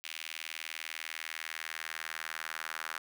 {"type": "tone with high-pass filter sweep", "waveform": "square", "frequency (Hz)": 40, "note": "D#1", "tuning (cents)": 49, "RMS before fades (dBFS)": -42, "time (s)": [0.04, 2.98], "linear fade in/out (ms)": 0, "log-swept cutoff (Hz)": [2600, 1400], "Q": 2.1, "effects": []}